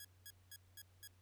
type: tone bursts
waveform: 5% pulse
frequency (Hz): 1661.2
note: G#6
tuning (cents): 0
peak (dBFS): -40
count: 5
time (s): 0-1.075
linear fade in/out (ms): 2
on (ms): 47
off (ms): 210
effects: added 92 Hz sine -66 dBFS peak until 1.21 s + pink hiss -75 dBFS RMS until 1.21 s